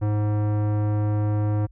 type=tone with tanh clipping; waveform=sine; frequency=105 Hz; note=G#2; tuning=19 cents sharp; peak=-22 dBFS; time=0.01-1.67 s; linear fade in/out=20 ms; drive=18 dB; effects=added 50 Hz sine -47 dBFS peak until 1.71 s